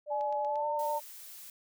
sine tone with vibrato, 590 Hz, D5, 8 cents sharp, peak -33 dBFS, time 0.06-1.01 s, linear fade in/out 50 ms, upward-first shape sine, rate 12 Hz, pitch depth 18 cents each way
sine tone with pitch glide, 847 to 907.8 Hz, G#5 to A#5, +34 to -46 cents, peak -31 dBFS, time 0.1-1 s, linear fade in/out 20 ms, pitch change +120 cents, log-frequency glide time 0.46-0.69 s
clicks, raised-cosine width 0.2 ms, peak -36 dBFS, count 4, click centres 0.21 / 0.326 / 0.448 / 0.557 s
blue noise, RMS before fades -48 dBFS, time 0.79-1.5 s, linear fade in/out 2 ms
effects none

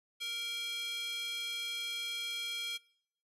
square tone with high-pass filter, 466.2 Hz, A#4, in tune, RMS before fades -39 dBFS, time 0.2-2.78 s, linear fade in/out 20 ms, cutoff 2900 Hz, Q 5.2, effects noise-tail reverb RT60 0.6 s tail -22 dB re dry + resampled to 32000 Hz

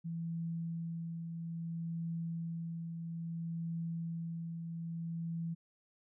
sine tone with tremolo, 166.4 Hz, E3, 17 cents sharp, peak -35 dBFS, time 0.04-5.55 s, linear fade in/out 20 ms, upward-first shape triangle, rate 0.6 Hz, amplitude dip 40%, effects none

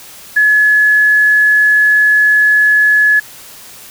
sine tone, 1703 Hz, G#6, 43 cents sharp, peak -6 dBFS, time 0.36-3.2 s, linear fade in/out 10 ms, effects white hiss -35 dBFS RMS until 3.9 s

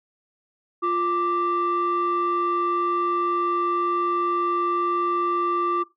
sine tone pair together, 349.6 / 1174.7 Hz, F4 / D6, +2 / 0 cents, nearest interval octave + major sixth, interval 2098 cents, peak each -23 / -20 dBFS, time 0.82-5.84 s, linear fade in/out 20 ms, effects noise-tail reverb RT60 0.2 s tail -19 dB re dry + tanh soft clip ceiling -17 dBFS

